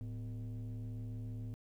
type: tone with frequency modulation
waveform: sine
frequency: 109 Hz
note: A2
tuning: 16 cents flat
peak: -37 dBFS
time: 0.01-1.54 s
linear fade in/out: 0 ms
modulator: 143 Hz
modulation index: 0.66
effects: tanh soft clip ceiling -39 dBFS + 12-bit